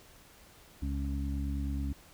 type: harmonic tone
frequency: 69.3 Hz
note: C#2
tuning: in tune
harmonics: 1 / 2 / 3 / 4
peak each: -32 / -42 / -42 / -39 dBFS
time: 0.82-1.93 s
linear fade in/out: 5 ms
effects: pink hiss -57 dBFS RMS until 2.13 s